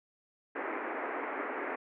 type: band-pass noise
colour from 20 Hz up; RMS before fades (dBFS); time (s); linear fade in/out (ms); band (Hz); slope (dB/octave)
pink; -37; 0.55-1.76; 10; 280 to 2200; 48
effects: none